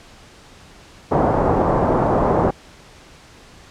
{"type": "low-pass noise", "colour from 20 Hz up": "white", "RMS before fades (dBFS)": -17, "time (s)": [1.11, 2.51], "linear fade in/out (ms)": 10, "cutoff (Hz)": 900, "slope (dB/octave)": 24, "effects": ["pink hiss -45 dBFS RMS until 3.7 s", "low-pass 7000 Hz 12 dB/octave"]}